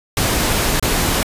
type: noise with dropouts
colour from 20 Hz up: pink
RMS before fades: -17 dBFS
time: 0.17-1.23 s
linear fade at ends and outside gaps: 1 ms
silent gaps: 0.797-0.826 s
effects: resampled to 32000 Hz